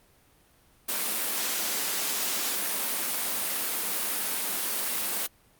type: high-pass noise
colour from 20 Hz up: white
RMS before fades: -29 dBFS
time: 0.88-5.27 s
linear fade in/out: 10 ms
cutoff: 180 Hz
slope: 96 dB/octave
effects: pink hiss -61 dBFS RMS until 5.59 s + Opus 32 kbps